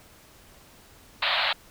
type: band-pass noise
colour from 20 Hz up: white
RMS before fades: -25 dBFS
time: 1.22-1.53 s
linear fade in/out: 5 ms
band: 570 to 4300 Hz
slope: 96 dB/octave
effects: pink hiss -53 dBFS RMS until 1.7 s